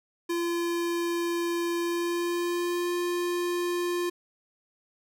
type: tone with pitch glide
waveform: square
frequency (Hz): 342.5 to 351.1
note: F4 to F4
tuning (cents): -34 to +9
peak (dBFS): -27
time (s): 0.29-4.1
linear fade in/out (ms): 10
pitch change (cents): +43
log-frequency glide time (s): 1.8-2.92
effects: none

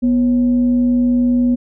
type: tone with frequency modulation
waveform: sine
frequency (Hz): 244.9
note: B3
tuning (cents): -14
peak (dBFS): -11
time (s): 0.02-1.56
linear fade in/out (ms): 20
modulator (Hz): 298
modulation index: 0.23
effects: none

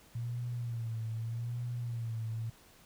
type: tone with vibrato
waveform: sine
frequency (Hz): 116.54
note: A#2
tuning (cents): 0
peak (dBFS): -34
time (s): 0.15-2.5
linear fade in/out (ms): 5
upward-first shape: sine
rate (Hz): 0.82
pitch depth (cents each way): 70
effects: pink hiss -60 dBFS RMS until 2.85 s

